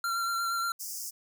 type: tone with vibrato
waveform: square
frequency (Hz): 1371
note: F6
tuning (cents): -32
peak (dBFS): -29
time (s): 0.04-0.72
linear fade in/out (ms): 2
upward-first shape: sine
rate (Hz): 8.5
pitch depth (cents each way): 19
type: high-pass noise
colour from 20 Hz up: pink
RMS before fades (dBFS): -38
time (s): 0.79-1.11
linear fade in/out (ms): 20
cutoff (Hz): 5000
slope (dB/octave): 96
effects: none